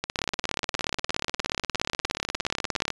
two click trains, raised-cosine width 0.2 ms, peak -9 / -9 dBFS, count 49 / 55, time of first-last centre 0.04-2.88 / 0.19-2.904 s, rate 16.9 / 19.9 Hz, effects resampled to 22050 Hz

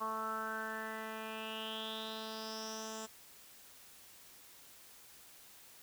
10% pulse tone with low-pass filter sweep, 220 Hz, A3, in tune, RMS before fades -42 dBFS, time 0-3.07 s, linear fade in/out 20 ms, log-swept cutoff 1100 to 7200 Hz, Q 6.8, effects white hiss -58 dBFS RMS until 5.82 s

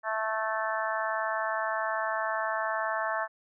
harmonic tone, 219.4 Hz, A3, 5 cents flat, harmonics 3 / 4 / 5 / 6 / 7 / 8, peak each -33 / -35 / -34 / -37 / -37 / -35 dBFS, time 0.03-3.28 s, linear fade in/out 50 ms, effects none

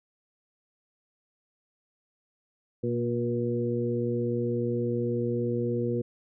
harmonic tone with a mistuned harmonic, 119.9 Hz, A#2, 49 cents sharp, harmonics 1 / 2 / 3 / 4, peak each -31 / -31 / -31 / -31 dBFS, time 2.83-6.02 s, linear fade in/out 10 ms, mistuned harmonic 2, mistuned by -24 cents, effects none

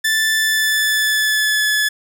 sawtooth tone with pitch glide, 1760 to 1716.8 Hz, A6 to A6, 0 to -43 cents, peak -11 dBFS, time 0.04-1.89 s, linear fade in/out 10 ms, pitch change -43 cents, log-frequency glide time 0.36-1.67 s, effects none

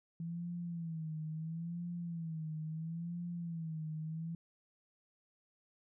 sine tone with vibrato, 164.5 Hz, E3, 3 cents flat, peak -38 dBFS, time 0.2-4.35 s, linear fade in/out 2 ms, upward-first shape sine, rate 0.74 Hz, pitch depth 94 cents each way, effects none

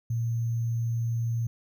sine tone with sample-and-hold, 115.9 Hz, A#2, 10 cents flat, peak -25 dBFS, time 0.1-1.47 s, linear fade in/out 5 ms, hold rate 6300 Hz, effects none

